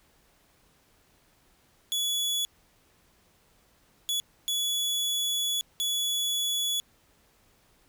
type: tone bursts at uneven times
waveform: sawtooth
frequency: 3400 Hz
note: G#7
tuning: 40 cents sharp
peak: -23 dBFS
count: 4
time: 1.92-2.45 / 4.09-4.2 / 4.48-5.61 / 5.8-6.8 s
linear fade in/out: 0 ms
effects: pink hiss -64 dBFS RMS until 7.88 s